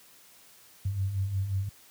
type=beating tone pair; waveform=sine; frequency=92.5 / 98.1 Hz; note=F#2 / G2; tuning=0 / +2 cents; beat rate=5.6 Hz; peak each=-35 / -27 dBFS; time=0.85-1.69 s; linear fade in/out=5 ms; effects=white hiss -56 dBFS RMS until 1.9 s + high-pass 60 Hz 12 dB/octave